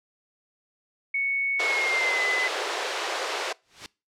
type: tone with pitch glide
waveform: sine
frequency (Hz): 2217 to 2021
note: C#7 to B6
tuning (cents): 0 to +39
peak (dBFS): -23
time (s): 1.14-2.48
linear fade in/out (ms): 5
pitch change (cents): -161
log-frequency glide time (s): 1.6-2.23
type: high-pass noise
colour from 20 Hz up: pink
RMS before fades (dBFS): -28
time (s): 1.59-3.53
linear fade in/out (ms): 10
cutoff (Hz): 380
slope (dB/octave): 48
type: noise with exponential growth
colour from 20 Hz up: white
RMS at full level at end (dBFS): -32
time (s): 3.62-3.86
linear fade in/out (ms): 1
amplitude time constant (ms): 52
effects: noise-tail reverb RT60 0.3 s tail -24 dB re dry + low-pass 5000 Hz 12 dB/octave